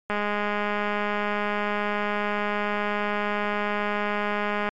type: click train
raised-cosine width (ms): 0.5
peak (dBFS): -12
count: 951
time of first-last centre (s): 0.1-4.689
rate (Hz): 207
effects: MP3 64 kbps